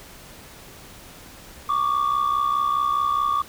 sine tone pair together, 1123.2 / 1188 Hz, C#6 / D6, +22 / +20 cents, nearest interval minor second, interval 98 cents, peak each -20 dBFS, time 1.69-3.42 s, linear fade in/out 5 ms, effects tanh soft clip ceiling -16 dBFS + pink hiss -44 dBFS RMS until 3.48 s

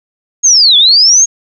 sine linear two-way sweep, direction down then up, 6645 to 3340 to 6645 Hz, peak -3 dBFS, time 0.43-1.26 s, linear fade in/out 20 ms, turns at 0.77 s, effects none

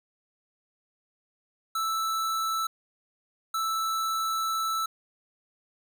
square tone bursts at uneven times, 1318.5 Hz, E6, in tune, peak -27 dBFS, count 2, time 1.75-2.67 / 3.54-4.86 s, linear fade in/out 5 ms, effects none

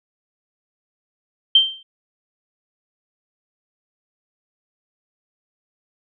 sine tone with exponential decay, 3137 Hz, G7, 1 cent sharp, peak -6 dBFS, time 1.55-1.83 s, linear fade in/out 5 ms, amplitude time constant 59 ms, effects none

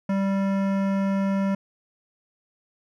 sine tone with hard clipping, 195.5 Hz, G3, 4 cents flat, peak -23 dBFS, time 0.09-1.55 s, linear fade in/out 5 ms, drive 16 dB, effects none

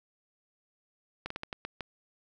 slowing click train, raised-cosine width 0.3 ms, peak -20 dBFS, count 7, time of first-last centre 1.26-1.807 s, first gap 44 ms, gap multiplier 1.29, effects none

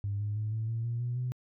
sine tone with pitch steps, 101 / 104.14 / 107.38 / 110.72 / 114.16 / 117.71 / 121.37 / 125.14 Hz, G#2 / G#2 / A2 / A2 / A#2 / A#2 / B2 / B2, -48 / +5 / -42 / +11 / -36 / +17 / -30 / +23 cents, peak -29 dBFS, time 0.04-1.32 s, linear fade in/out 0 ms, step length 160 ms, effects tanh soft clip ceiling -25 dBFS

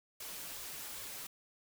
white noise with flanger, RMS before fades -45 dBFS, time 0.2-1.27 s, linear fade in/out 5 ms, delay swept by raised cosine 1.7 to 7.3 ms, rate 2.5 Hz, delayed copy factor +0.55, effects none

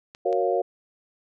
clicks, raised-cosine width 0.2 ms, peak -25 dBFS, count 2, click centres 0.149 / 0.328 s
sine chord, Gb major seventh, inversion none, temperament equal, 370 / 466.2 / 554.4 / 698.5 Hz, Gb4 / Bb4 / Db5 / F5, 0 / 0 / 0 / 0 cents, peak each -26 dBFS, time 0.25-0.62 s, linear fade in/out 10 ms
effects none

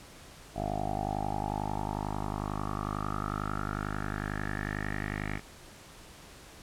10% pulse tone with low-pass filter sweep, 51.1 Hz, G#1, 27 cents flat, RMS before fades -34 dBFS, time 0.54-5.41 s, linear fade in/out 50 ms, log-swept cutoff 680 to 2100 Hz, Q 6.9, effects pink hiss -51 dBFS RMS until 6.62 s + low-pass 11000 Hz 12 dB/octave

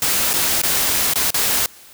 white noise with dropouts, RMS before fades -18 dBFS, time 0.02-1.66 s, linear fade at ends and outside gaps 1 ms, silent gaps 0.332-0.337 / 0.617-0.634 / 1.136-1.157 / 1.305-1.343 s, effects white hiss -44 dBFS RMS until 1.93 s

